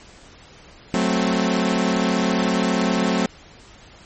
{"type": "chord", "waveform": "sawtooth", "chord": "F# diminished", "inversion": "none", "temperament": "equal", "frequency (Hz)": [185, 220, 261.6], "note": ["F#3", "A3", "C4"], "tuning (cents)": [0, 0, 0], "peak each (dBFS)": [-18, -18, -19], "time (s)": [0.94, 3.26], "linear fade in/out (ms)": 0, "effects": ["pink hiss -46 dBFS RMS until 4.05 s", "MP3 32 kbps"]}